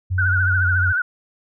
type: tone with pitch glide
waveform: sine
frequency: 92.5 to 90.23 Hz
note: F#2 to F#2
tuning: 0 to -43 cents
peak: -18 dBFS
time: 0.1-0.93 s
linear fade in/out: 20 ms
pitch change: -43 cents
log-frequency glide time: 0.57-0.68 s
type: tone with vibrato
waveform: sine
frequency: 1480 Hz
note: F#6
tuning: in tune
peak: -17 dBFS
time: 0.18-1.02 s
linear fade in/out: 5 ms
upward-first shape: triangle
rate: 14 Hz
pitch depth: 96 cents each way
effects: none